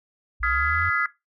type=linear sweep; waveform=sine; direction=up; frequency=55 to 91 Hz; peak=-28 dBFS; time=0.4-0.9 s; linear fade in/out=10 ms
type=chord; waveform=sine; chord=F half-diminished seventh; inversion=third; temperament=just; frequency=1257.2 / 1396.9 / 1676.3 / 2012 Hz; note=Eb6 / F6 / Ab6 / Cb7; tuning=+18 / 0 / +16 / +32 cents; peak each=-26 dBFS; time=0.43-1.06 s; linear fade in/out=2 ms
effects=noise-tail reverb RT60 0.2 s tail -17 dB re dry + tanh soft clip ceiling -9 dBFS